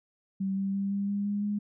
sine tone with pitch steps, 193.2 / 195.33 / 197.49 / 199.67 / 201.9 / 204.1 / 206.4 Hz, G3 / G3 / G3 / G3 / G#3 / G#3 / G#3, -25 / -6 / +13 / +32 / -49 / -30 / -10 cents, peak -27 dBFS, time 0.4-1.59 s, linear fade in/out 10 ms, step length 170 ms, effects none

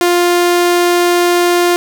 sawtooth tone, 350.8 Hz, F4, 8 cents sharp, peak -5 dBFS, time 0.01-1.76 s, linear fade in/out 0 ms, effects none

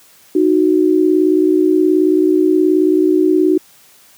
sine tone pair together, 310 / 368.7 Hz, D#4 / F#4, -6 / -6 cents, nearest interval minor third, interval 300 cents, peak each -12 dBFS, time 0.35-3.58 s, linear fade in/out 5 ms, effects white hiss -47 dBFS RMS until 4.17 s + high-pass 80 Hz 12 dB/octave

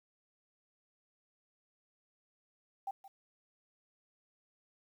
sine tone with echo, 784 Hz, G5, in tune, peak -35 dBFS, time 2.87-2.91 s, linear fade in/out 5 ms, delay 170 ms, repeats 1, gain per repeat -15 dB, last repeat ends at 3.08 s, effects 11-bit

